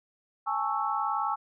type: chord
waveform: sine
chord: A major seventh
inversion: third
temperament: equal with one note detuned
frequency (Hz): 820.6 / 880 / 1108.7 / 1318.5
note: G#5 / A5 / C#6 / E6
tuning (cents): -21 / 0 / 0 / 0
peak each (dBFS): -32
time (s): 0.46-1.36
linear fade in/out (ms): 20
effects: none